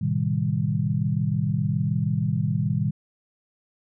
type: chord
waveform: sine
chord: A half-diminished seventh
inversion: none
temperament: equal with one note detuned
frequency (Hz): 110 / 128.86 / 155.56 / 196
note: A2 / C3 / Eb3 / G3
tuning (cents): 0 / -26 / 0 / 0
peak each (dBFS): -27 / -27 / -25 / -28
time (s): 0.01-2.91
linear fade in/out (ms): 10
effects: none